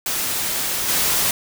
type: noise with level steps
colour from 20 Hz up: white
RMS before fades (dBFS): -23 / -19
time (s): 0.06-1.31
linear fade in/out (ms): 2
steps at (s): 0.88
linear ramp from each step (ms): 10
effects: none